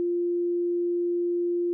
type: tone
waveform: sine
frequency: 348.5 Hz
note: F4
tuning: 4 cents flat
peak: -23 dBFS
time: 0-1.73 s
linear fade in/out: 0 ms
effects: none